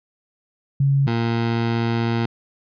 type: tone pair in turn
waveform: sine / 20% pulse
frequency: 138.59 / 115.94 Hz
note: C#3 / A#2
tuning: 0 / -9 cents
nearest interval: minor third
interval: 309 cents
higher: first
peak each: -14 dBFS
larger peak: neither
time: 0.8-1.07 / 1.07-2.26 s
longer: second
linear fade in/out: 5 ms
effects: resampled to 11025 Hz